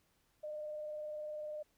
sine tone with vibrato, 606 Hz, D#5, 46 cents flat, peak -40 dBFS, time 0.43-1.63 s, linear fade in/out 10 ms, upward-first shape sine, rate 20 Hz, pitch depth 26 cents each way, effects pink hiss -75 dBFS RMS until 1.77 s

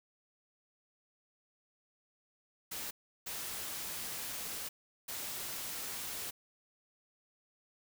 white noise bursts at uneven times, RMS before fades -41 dBFS, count 3, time 2.71-2.91 / 3.26-4.69 / 5.08-6.31 s, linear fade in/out 10 ms, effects none

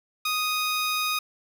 15% pulse tone, 1244.5 Hz, D#6, in tune, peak -18 dBFS, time 0.25-1.19 s, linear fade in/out 5 ms, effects none

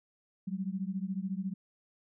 sine beating tone pair, 185 / 199 Hz, F#3 / G3, 0 / +26 cents, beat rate 14 Hz, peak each -35 / -36 dBFS, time 0.47-1.54 s, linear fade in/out 10 ms, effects none

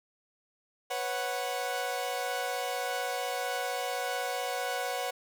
sawtooth chord, B suspended second, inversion none, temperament equal with one note detuned, 493.9 / 549.6 / 740 Hz, B4 / C#5 / F#5, 0 / -15 / 0 cents, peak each -33 / -33 / -30 dBFS, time 0.9-5.11 s, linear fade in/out 10 ms, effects none

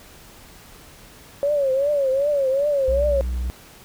sine tone with vibrato, 556 Hz, C#5, 5 cents sharp, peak -17 dBFS, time 1.43-3.21 s, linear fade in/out 0 ms, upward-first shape triangle, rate 2.6 Hz, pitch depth 130 cents each way
triangle tone, 61.74 Hz, B1, in tune, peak -20 dBFS, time 2.88-3.5 s, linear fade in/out 0 ms
effects pink hiss -46 dBFS RMS until 3.84 s

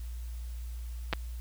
clicks, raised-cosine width 0.3 ms, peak -13 dBFS, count 2, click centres 1.128 / 1.134 s, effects added 59 Hz sine -36 dBFS peak until 1.4 s + white hiss -57 dBFS RMS until 1.4 s

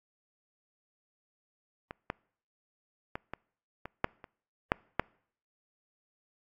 clicks, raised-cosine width 0.5 ms, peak -24 / -17 / -20 / -22 / -24 / -10 / -30 / -8 / -10 dBFS, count 9, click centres 1.909 / 2.101 / 3.155 / 3.336 / 3.856 / 4.044 / 4.242 / 4.719 / 4.996 s, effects noise-tail reverb RT60 0.6 s tail -26 dB re dry + AAC 64 kbps

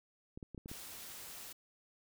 clicks, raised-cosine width 3 ms, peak -33 dBFS, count 6, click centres 0.375 / 0.428 / 0.547 / 0.578 / 0.659 / 0.715 s
white noise, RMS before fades -49 dBFS, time 0.68-1.53 s, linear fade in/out 10 ms
effects none

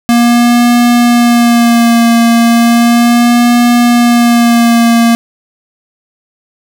square tone with vibrato, 236.3 Hz, A#3, 24 cents sharp, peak -5 dBFS, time 0.09-5.15 s, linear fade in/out 0 ms, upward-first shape sine, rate 0.35 Hz, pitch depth 28 cents each way, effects 7-bit

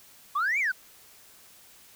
sine exponential two-way sweep, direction up then down, 1092 to 2405 to 1438 Hz, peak -22 dBFS, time 0.35-0.72 s, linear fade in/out 10 ms, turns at 0.59 s, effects tanh soft clip ceiling -21 dBFS + white hiss -54 dBFS RMS until 1.95 s

